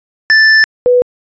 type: tone pair in turn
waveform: square / sine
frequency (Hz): 1760 / 493.9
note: A6 / B4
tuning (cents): 0 / 0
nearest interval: octave + minor seventh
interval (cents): 2200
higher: first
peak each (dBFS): -5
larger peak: neither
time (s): 0.3-0.64 / 0.86-1.02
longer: first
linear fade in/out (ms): 0
effects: resampled to 16000 Hz